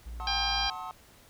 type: tone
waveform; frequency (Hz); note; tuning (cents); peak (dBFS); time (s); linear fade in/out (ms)
triangle; 57.8; A#1; -14; -35; 0.05-0.69; 20
type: chord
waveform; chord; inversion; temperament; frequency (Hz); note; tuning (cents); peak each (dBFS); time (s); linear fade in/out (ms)
triangle; F# diminished seventh; none; just; 740 / 888 / 1065.6 / 1278.7; F#5 / A5 / C6 / Eb6; 0 / +16 / +31 / +47; -40; 0.2-0.91; 0
type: harmonic tone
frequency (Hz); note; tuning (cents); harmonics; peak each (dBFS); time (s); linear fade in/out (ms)
798; G5; +31; 1 / 2 / 3 / 4 / 5 / 6 / 7; -33 / -37 / -37 / -33 / -36 / -33 / -39; 0.27-0.7; 2
effects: pink hiss -57 dBFS RMS until 1.29 s